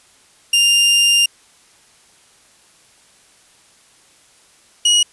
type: tone pair in turn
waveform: sawtooth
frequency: 2800 / 2900 Hz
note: F7 / F#7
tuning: +4 / -35 cents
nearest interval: minor second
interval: 61 cents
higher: second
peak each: -7 dBFS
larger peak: neither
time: 0.53-1.26 / 4.85-5.03 s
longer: first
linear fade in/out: 5 ms
effects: white hiss -51 dBFS RMS until 5.12 s + resampled to 24000 Hz